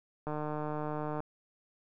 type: click train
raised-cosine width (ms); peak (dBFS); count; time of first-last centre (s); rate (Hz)
1; -23; 142; 0.27-1.204; 151
effects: none